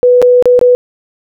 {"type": "tone with dropouts", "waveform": "sine", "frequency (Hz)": 493.9, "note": "B4", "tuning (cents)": 0, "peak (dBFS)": -3, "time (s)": [0.03, 0.75], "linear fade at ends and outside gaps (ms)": 0, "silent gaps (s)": [[0.217, 0.225], [0.425, 0.456], [0.592, 0.613]], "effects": []}